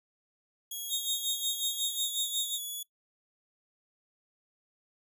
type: tone with pitch glide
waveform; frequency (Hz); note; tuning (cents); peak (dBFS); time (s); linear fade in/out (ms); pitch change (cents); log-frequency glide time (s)
5% pulse; 3322 to 3400; G#7 to G#7; 0 to +40; -29; 0.71-2.83; 5; +40; 1.7-2.1
type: tone with tremolo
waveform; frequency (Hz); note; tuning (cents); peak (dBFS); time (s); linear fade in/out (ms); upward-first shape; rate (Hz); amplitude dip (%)
sawtooth; 3710; A#7; -9; -24; 0.89-2.59; 50; sine; 5.5; 80
effects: noise-tail reverb RT60 0.1 s tail -20 dB re dry